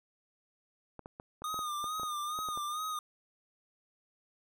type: clicks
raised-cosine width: 1 ms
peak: -30 dBFS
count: 12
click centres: 0.993 / 1.059 / 1.199 / 1.42 / 1.543 / 1.591 / 1.842 / 1.997 / 2.033 / 2.389 / 2.487 / 2.575 s
type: tone with vibrato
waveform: square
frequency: 1223 Hz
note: D#6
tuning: 30 cents flat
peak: -35 dBFS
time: 1.44-2.99 s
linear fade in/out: 2 ms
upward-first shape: sine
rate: 2.3 Hz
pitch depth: 59 cents each way
effects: none